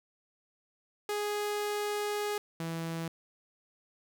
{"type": "tone pair in turn", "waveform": "sawtooth", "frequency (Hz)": [415.3, 164.81], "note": ["G#4", "E3"], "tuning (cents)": [0, 0], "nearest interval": "octave + major third", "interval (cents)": 1600, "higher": "first", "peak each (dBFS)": [-27, -30], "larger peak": "first", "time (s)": [[1.09, 2.38], [2.6, 3.08]], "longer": "first", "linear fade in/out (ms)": 2, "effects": []}